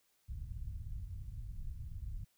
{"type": "low-pass noise", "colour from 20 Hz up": "pink", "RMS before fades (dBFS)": -43, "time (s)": [0.28, 2.25], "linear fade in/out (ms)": 10, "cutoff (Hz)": 110, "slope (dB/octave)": 24, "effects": ["white hiss -75 dBFS RMS until 2.37 s"]}